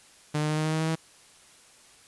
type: tone with pitch steps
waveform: sawtooth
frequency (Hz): 150.6 / 152.09 / 153.59 / 155.1 / 156.63 / 158.18 / 159.74 / 161.32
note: D3 / D#3 / D#3 / D#3 / D#3 / D#3 / D#3 / E3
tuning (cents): +44 / -39 / -22 / -5 / +12 / +29 / +46 / -37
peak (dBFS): -21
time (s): 0.34-0.956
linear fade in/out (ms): 10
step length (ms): 77
effects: white hiss -55 dBFS RMS until 2.07 s + resampled to 24000 Hz